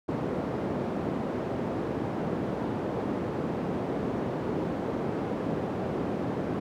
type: band-pass noise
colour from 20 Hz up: white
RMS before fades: -31 dBFS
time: 0.08-6.6 s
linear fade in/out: 10 ms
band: 130 to 420 Hz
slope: 12 dB/octave
effects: none